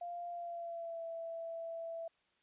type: tone with pitch glide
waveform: sine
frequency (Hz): 696 to 663.4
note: F5 to E5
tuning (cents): -6 to +11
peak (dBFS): -40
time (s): 0.01-2.08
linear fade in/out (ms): 5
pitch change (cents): -83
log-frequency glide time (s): 0.3-1.03
effects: white hiss -75 dBFS RMS until 2.42 s + resampled to 8000 Hz